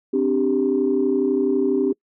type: chord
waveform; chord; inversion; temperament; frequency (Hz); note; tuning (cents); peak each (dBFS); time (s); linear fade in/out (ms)
sine; C suspended second; none; equal; 261.6 / 293.7 / 392; C4 / D4 / G4; 0 / 0 / 0; -21 / -22 / -19; 0.13-1.93; 10
effects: noise-tail reverb RT60 0.1 s tail -26 dB re dry + tanh soft clip ceiling -9 dBFS